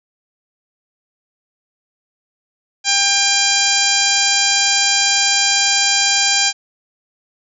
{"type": "harmonic tone", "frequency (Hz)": 798, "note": "G5", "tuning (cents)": 31, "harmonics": [1, 2, 3, 4, 5, 6, 7, 8, 9], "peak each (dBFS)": [-24, -23, -21, -21, -22, -19, -22, -23, -20], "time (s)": [2.84, 6.53], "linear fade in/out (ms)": 50, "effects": []}